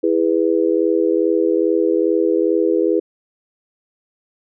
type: chord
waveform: sine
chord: E major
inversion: none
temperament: just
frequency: 329.6 / 412 / 494.4 Hz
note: E4 / G#4 / B4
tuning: 0 / -14 / +2 cents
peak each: -17 / -18 / -19 dBFS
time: 0.03-3 s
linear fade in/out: 10 ms
effects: none